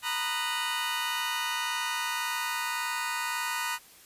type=chord; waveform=20% pulse; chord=B major seventh; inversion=third; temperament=just; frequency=926 / 987.8 / 1234.7 / 1481.6 Hz; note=A#5 / B5 / D#6 / F#6; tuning=-12 / 0 / -14 / +2 cents; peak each=-30 dBFS; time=0.02-3.79 s; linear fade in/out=50 ms; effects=white hiss -54 dBFS RMS until 4.05 s + resampled to 32000 Hz